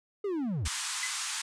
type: linear sweep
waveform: triangle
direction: down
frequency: 422 to 57.4 Hz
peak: -27 dBFS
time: 0.24-0.68 s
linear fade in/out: 5 ms
type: band-pass noise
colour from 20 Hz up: white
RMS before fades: -35 dBFS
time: 0.65-1.42 s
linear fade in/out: 10 ms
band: 880 to 9300 Hz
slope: 48 dB/octave
type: tone with exponential decay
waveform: triangle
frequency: 2023 Hz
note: B6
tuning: 41 cents sharp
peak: -27 dBFS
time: 1.03-1.22 s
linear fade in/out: 1 ms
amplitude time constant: 41 ms
effects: none